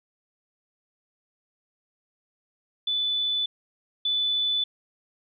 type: tone pair in turn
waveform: sine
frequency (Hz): 3488 / 3488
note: A7 / A7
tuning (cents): -16 / -16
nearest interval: unison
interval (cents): 0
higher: neither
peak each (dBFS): -23 / -22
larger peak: second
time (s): 2.87-3.46 / 4.05-4.64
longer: neither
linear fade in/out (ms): 5
effects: none